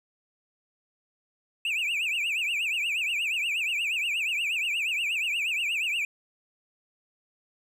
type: tone with vibrato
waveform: triangle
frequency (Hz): 2572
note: E7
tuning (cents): -43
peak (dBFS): -24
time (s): 1.65-6.05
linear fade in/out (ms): 2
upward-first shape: triangle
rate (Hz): 8.4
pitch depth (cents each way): 220
effects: none